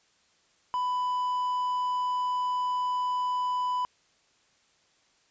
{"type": "tone with quantisation", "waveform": "triangle", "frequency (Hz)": 996, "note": "B5", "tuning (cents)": 14, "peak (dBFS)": -24, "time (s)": [0.74, 3.85], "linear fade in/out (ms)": 0, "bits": 9, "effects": ["white hiss -66 dBFS RMS until 5.3 s", "resampled to 16000 Hz"]}